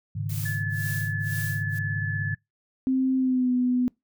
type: chord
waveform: sine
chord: Ab suspended fourth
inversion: none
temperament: equal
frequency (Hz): 103.83 / 138.59 / 155.56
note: Ab2 / Db3 / Eb3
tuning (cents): 0 / 0 / 0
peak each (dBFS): -29 / -33 / -33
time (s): 0.15-2.35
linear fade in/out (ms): 10
type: noise with tremolo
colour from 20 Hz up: blue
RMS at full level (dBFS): -36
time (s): 0.29-1.79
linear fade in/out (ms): 5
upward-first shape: sine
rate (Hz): 2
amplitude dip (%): 100
type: tone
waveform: sine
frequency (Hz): 1726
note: A6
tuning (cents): -34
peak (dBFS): -29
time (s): 0.45-2.35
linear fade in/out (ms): 10
type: tone with pitch glide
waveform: sine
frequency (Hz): 261.6 to 249.2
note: C4 to B3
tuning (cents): 0 to +16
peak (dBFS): -20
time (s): 2.87-3.88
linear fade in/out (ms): 0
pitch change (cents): -84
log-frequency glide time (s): 3.17-3.52
effects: noise-tail reverb RT60 0.2 s tail -26 dB re dry